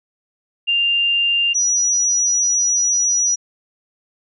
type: tone pair in turn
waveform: sine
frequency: 2794 / 5847 Hz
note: F7 / F#8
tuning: 0 / -21 cents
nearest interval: octave + minor second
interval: 1279 cents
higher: second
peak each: -14 dBFS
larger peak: neither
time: 0.67-1.54 / 1.54-3.36 s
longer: second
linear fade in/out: 20 ms
effects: none